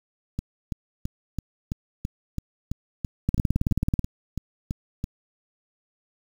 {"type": "two click trains", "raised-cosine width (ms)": 5, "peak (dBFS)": [-15, -9], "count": [15, 14], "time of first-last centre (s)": [[0.39, 5.041], [3.29, 3.993]], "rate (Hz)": [3.01, 18.5], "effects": ["7-bit"]}